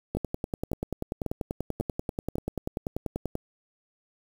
two click trains, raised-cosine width 2 ms, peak -16 / -16 dBFS, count 34 / 5, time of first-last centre 0.15-3.354 / 0.17-2.356 s, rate 10.3 / 1.83 Hz, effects 7-bit

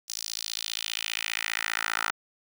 10% pulse tone with high-pass filter sweep, 55 Hz, A1, in tune, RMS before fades -32 dBFS, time 0.08-2.11 s, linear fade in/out 10 ms, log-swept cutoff 5600 to 1300 Hz, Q 2.2, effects none

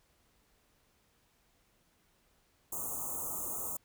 white band-stop noise, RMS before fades -38 dBFS, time 2.72-3.77 s, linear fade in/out 5 ms, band 1300 to 6400 Hz, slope 96 dB/octave, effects pink hiss -71 dBFS RMS until 3.84 s

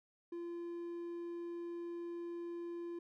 triangle tone, 343.3 Hz, F4, 30 cents flat, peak -39 dBFS, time 0.32-2.99 s, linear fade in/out 5 ms, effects none

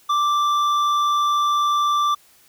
triangle tone with hard clipping, 1174.7 Hz, D6, in tune, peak -18 dBFS, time 0.09-2.15 s, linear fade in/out 10 ms, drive 11 dB, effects white hiss -54 dBFS RMS until 2.48 s

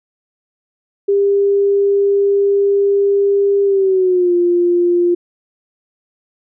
sine tone with pitch glide, 400 to 350.2 Hz, G4 to F4, +35 to +5 cents, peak -10 dBFS, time 1.08-5.15 s, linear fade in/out 10 ms, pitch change -230 cents, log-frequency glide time 3.64-4.34 s, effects none

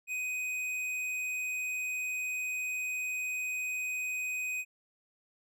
sine tone with tanh clipping, 2503 Hz, D#7, 10 cents sharp, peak -34 dBFS, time 0.07-4.65 s, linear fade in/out 50 ms, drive 12 dB, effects none

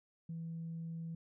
sine tone, 164.81 Hz, E3, in tune, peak -39 dBFS, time 0.29-1.15 s, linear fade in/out 5 ms, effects tanh soft clip ceiling -36 dBFS

